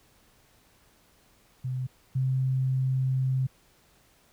sine tone pair in turn, 128.5 / 131.05 Hz, C3 / C3, -31 / +3 cents, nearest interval unison, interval 34 cents, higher second, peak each -28 / -23 dBFS, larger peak second, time 1.64-1.87 / 2.15-3.47 s, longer second, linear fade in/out 10 ms, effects pink hiss -62 dBFS RMS until 4.32 s

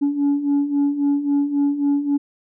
sine beating tone pair, 282.2 / 285.9 Hz, C#4 / D4, +31 / -46 cents, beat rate 3.7 Hz, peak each -21 / -16 dBFS, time 0.01-2.18 s, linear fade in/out 20 ms, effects tanh soft clip ceiling -13 dBFS

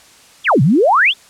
sine exponential two-way sweep, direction down then up, 3701 to 122.2 to 3701 Hz, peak -8 dBFS, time 0.44-1.14 s, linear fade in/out 50 ms, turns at 0.62 s, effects white hiss -45 dBFS RMS until 1.29 s + low-pass 9000 Hz 12 dB/octave

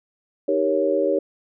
sine chord, Eb dominant seventh, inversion none, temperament equal, 311.1 / 392 / 466.2 / 554.4 Hz, Eb4 / G4 / Bb4 / Db5, 0 / 0 / 0 / 0 cents, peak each -25 / -23 / -25 / -21 dBFS, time 0.48-1.19 s, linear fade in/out 5 ms, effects none

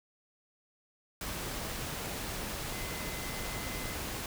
sine tone in noise, 2047 Hz, C7, 38 cents flat, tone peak -46 dBFS, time 2.73-3.95 s, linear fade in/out 2 ms, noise pink, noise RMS -38 dBFS, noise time 1.21-4.26 s, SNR -11 dB, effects none

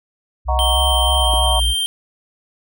sine tone with vibrato, 60.7 Hz, B1, 29 cents flat, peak -16 dBFS, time 0.45-1.75 s, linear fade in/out 50 ms, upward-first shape square, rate 3.2 Hz, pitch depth 69 cents each way
sine chord, D# minor seventh, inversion none, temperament equal, 622.3 / 740 / 932.3 / 1108.7 Hz, D#5 / F#5 / A#5 / C#6, 0 / 0 / 0 / 0 cents, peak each -25 / -22 / -23 / -26 dBFS, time 0.48-1.6 s, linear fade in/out 10 ms
square tone with pitch glide, 3136 to 3158 Hz, G7 to G7, 0 to +12 cents, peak -18 dBFS, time 0.59-1.86 s, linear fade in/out 0 ms, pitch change +12 cents, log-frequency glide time 0.92-1.6 s
clicks, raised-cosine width 2 ms, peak -20 dBFS, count 2, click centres 1.336 / 1.339 s
effects none

